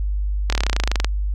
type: slowing click train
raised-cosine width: 0.2 ms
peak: -3 dBFS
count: 17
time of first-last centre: 0.5-1.046 s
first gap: 25 ms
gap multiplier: 1.04
effects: added 50 Hz sine -19 dBFS peak until 1.34 s